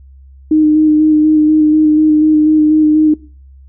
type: tone with vibrato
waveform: sine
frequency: 307.3 Hz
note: D#4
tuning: 21 cents flat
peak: -6 dBFS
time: 0.51-3.14 s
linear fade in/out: 5 ms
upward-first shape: square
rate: 4.1 Hz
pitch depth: 15 cents each way
effects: noise-tail reverb RT60 0.4 s tail -21 dB re dry + added 67 Hz sine -36 dBFS peak until 3.68 s

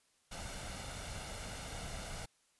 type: noise with comb filter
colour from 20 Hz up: pink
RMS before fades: -44 dBFS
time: 0.31-2.26 s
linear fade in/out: 10 ms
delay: 1.4 ms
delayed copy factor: +0.5
effects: white hiss -73 dBFS RMS until 2.59 s + resampled to 24000 Hz

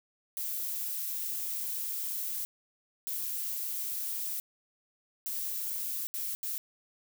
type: noise bursts at uneven times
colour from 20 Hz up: violet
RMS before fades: -35 dBFS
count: 5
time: 0.37-2.45 / 3.07-4.4 / 5.26-6.07 / 6.14-6.35 / 6.43-6.58 s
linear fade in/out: 0 ms
effects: none

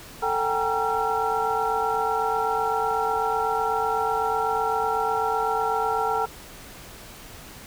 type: tone cluster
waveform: sine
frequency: 444.9 / 764 / 812 / 939 / 1359 Hz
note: A4 / G5 / G#5 / A#5 / F6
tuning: +19 / -45 / -39 / +12 / -48 cents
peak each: -28 dBFS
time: 0.22-6.26 s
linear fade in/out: 10 ms
effects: pink hiss -43 dBFS RMS until 7.66 s

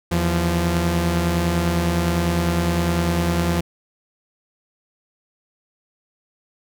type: tone pair together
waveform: sawtooth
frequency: 81.4 / 172.69 Hz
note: E2 / F3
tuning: -21 / -19 cents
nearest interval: octave + minor second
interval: 1302 cents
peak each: -18 / -16 dBFS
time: 0.11-3.61 s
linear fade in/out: 10 ms
effects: none

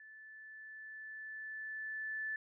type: tone with level ramp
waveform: sine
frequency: 1748 Hz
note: A6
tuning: 12 cents flat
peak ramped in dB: -53 to -36 dBFS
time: 0-2.36 s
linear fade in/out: 2 ms
effects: none

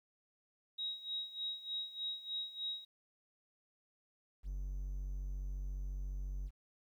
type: tone with tremolo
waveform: sine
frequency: 3806 Hz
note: A#7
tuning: 35 cents sharp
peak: -36 dBFS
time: 0.78-2.85 s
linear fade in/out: 10 ms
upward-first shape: sine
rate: 3.3 Hz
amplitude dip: 80%
type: tone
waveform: triangle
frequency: 47.18 Hz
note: F#1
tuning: 34 cents sharp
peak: -36 dBFS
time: 4.43-6.51 s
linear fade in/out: 50 ms
effects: 12-bit

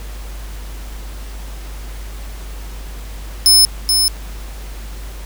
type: tone with echo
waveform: sawtooth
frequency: 5220 Hz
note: E8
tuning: 18 cents flat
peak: -4 dBFS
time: 3.46-3.65 s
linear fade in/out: 0 ms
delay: 430 ms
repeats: 1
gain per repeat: -5 dB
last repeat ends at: 4.08 s
effects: added 50 Hz sine -27 dBFS peak until 5.25 s + pink hiss -38 dBFS RMS until 5.25 s

